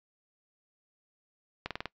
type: slowing click train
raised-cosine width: 0.3 ms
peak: -18 dBFS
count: 5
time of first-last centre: 1.66-1.857 s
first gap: 47 ms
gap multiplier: 1.03
effects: noise-tail reverb RT60 0.1 s tail -21 dB re dry + resampled to 16000 Hz